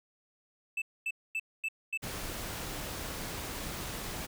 triangle tone bursts, 2637 Hz, E7, in tune, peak -29 dBFS, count 5, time 0.77-1.975 s, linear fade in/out 5 ms, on 49 ms, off 240 ms
pink noise, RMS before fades -39 dBFS, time 2.02-4.27 s, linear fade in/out 20 ms
effects none

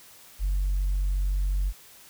sine tone, 47.08 Hz, F#1, 31 cents sharp, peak -21 dBFS, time 0.39-1.73 s, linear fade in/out 50 ms, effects tanh soft clip ceiling -20 dBFS + white hiss -51 dBFS RMS until 2.09 s

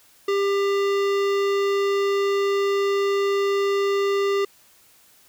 sine tone with hard clipping, 398.1 Hz, G4, 27 cents sharp, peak -21 dBFS, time 0.28-4.45 s, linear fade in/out 5 ms, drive 18 dB, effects white hiss -55 dBFS RMS until 5.28 s

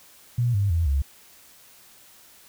sine tone with pitch steps, 120.6 / 100.25 / 83.33 / 69.27 Hz, B2 / G2 / E2 / C#2, -41 / +39 / +19 / -1 cents, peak -19 dBFS, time 0.38-1.02 s, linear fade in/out 5 ms, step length 160 ms, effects white hiss -52 dBFS RMS until 2.48 s

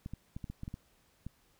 clicks, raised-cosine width 5 ms, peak -28 dBFS, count 9, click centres 0.061 / 0.136 / 0.365 / 0.442 / 0.5 / 0.634 / 0.679 / 0.741 / 1.266 s, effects pink hiss -69 dBFS RMS until 1.59 s

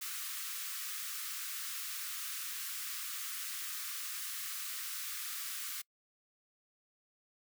white high-pass noise, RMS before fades -41 dBFS, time 0.01-5.82 s, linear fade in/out 10 ms, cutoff 1100 Hz, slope 96 dB/octave, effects noise-tail reverb RT60 0.1 s tail -25 dB re dry

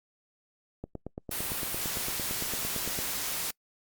click train, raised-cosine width 2 ms, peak -23 dBFS, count 20, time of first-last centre 0.84-2.989 s, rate 8.84 Hz
white noise, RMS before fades -33 dBFS, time 1.31-3.51 s, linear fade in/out 5 ms
effects noise-tail reverb RT60 0.1 s tail -26 dB re dry + Opus 48 kbps

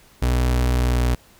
35% pulse tone with pitch glide, 61.74 to 61 Hz, B1 to B1, 0 to -21 cents, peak -15 dBFS, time 0.22-1.15 s, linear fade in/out 5 ms, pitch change -21 cents, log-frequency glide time 0.77-1.02 s, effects pink hiss -52 dBFS RMS until 1.39 s

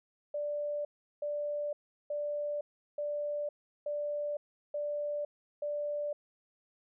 sine tone bursts, 587.3 Hz, D5, in tune, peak -32 dBFS, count 7, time 0.34-6.13 s, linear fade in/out 5 ms, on 510 ms, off 370 ms, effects none

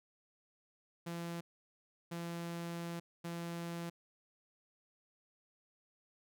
sawtooth tone bursts at uneven times, 170 Hz, F3, 46 cents flat, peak -36 dBFS, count 3, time 1.06-1.41 / 2.11-3 / 3.24-3.9 s, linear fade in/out 10 ms, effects none

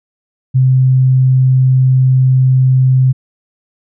sine tone, 130 Hz, C3, 11 cents flat, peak -6 dBFS, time 0.54-3.13 s, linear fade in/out 20 ms, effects none

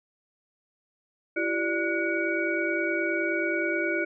sine tone cluster, 336.8 / 386.3 / 590 / 1463 / 2259 Hz, E4 / G4 / D5 / F#6 / C#7, +37 / -25 / +8 / -20 / +32 cents, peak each -29 / -34 / -32 / -30 / -31 dBFS, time 1.36-4.05 s, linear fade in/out 10 ms, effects none

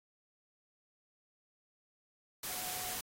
sine tone in noise, 734 Hz, F#5, 14 cents flat, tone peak -48 dBFS, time 2.49-2.96 s, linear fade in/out 5 ms, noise white, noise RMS -40 dBFS, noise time 2.43-3.01 s, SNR -11 dB, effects AAC 48 kbps

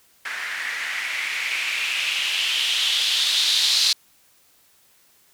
violet noise with low-pass filter sweep, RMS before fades -23 dBFS, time 0.25-3.93 s, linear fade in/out 5 ms, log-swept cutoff 1700 to 4200 Hz, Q 3.9, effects white hiss -58 dBFS RMS until 5.33 s

